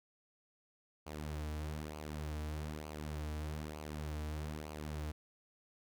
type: tone with flanger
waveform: sawtooth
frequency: 76.1 Hz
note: D#2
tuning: 38 cents flat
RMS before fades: -42 dBFS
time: 1.06-5.12 s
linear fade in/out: 10 ms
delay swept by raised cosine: 0.54 to 5.64 ms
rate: 1.1 Hz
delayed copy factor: -0.6
effects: none